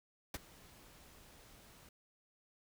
pink noise with ADSR envelope, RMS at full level -39 dBFS, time 0.34-1.89 s, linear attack 4 ms, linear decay 29 ms, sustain -21 dB, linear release 3 ms, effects none

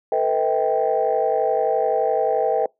sine tone cluster, 449.4 / 501 / 641 / 785 Hz, A4 / B4 / E5 / G5, +37 / +25 / -49 / +2 cents, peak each -22 dBFS, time 0.12-2.66 s, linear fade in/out 2 ms, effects noise-tail reverb RT60 0.2 s tail -25 dB re dry + tanh soft clip ceiling -9 dBFS

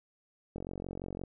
click train, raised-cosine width 2 ms, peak -26 dBFS, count 32, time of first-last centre 0.56-1.237 s, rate 45.8 Hz, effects none

